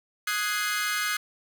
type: chord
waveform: sawtooth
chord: Ab dominant seventh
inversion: second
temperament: equal with one note detuned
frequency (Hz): 1251 / 1480 / 1661.2 / 2093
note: Eb6 / Gb6 / Ab6 / C7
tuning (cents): +9 / 0 / 0 / 0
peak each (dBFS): -28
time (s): 0.27-1.17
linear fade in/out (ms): 5
effects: none